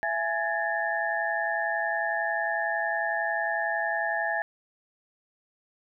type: tone cluster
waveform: sine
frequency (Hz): 669 / 832 / 1683 / 1794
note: E5 / G#5 / G#6 / A6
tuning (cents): +25 / +3 / +23 / +33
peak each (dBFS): -31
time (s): 0.03-4.42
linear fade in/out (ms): 0
effects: none